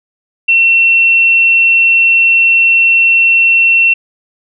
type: tone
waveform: sine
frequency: 2710 Hz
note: E7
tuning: 47 cents sharp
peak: -5 dBFS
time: 0.48-3.94 s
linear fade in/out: 10 ms
effects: none